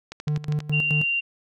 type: click train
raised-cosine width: 0.2 ms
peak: -18 dBFS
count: 7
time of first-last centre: 0.12-0.604 s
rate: 12.4 Hz
type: tone with tremolo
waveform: triangle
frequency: 150 Hz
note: D3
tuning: 37 cents sharp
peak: -19 dBFS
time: 0.27-1.04 s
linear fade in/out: 5 ms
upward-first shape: square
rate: 4.7 Hz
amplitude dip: 80%
type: tone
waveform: sine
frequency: 2771 Hz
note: F7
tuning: 14 cents flat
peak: -21 dBFS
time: 0.72-1.21 s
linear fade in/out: 20 ms
effects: none